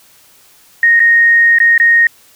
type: tone with dropouts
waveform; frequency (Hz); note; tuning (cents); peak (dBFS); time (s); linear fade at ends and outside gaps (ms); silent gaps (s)
sine; 1861; A#6; -3; -5; 0.83-2.07; 2; 0.995-1.001 / 1.586-1.601 / 1.779-1.799
effects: white hiss -46 dBFS RMS until 2.35 s